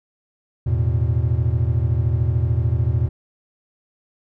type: chord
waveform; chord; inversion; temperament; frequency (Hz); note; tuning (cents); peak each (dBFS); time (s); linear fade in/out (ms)
triangle; E suspended fourth; none; equal; 82.41 / 110 / 123.47; E2 / A2 / B2; 0 / 0 / 0; -19; 0.66-3.09; 10
effects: none